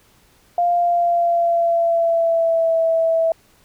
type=tone with pitch glide; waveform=sine; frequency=698.5 to 655.5 Hz; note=F5 to E5; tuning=0 to -10 cents; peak=-14 dBFS; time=0.58-3.32 s; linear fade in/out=2 ms; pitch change=-110 cents; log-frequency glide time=0.74-2.77 s; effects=pink hiss -55 dBFS RMS until 3.64 s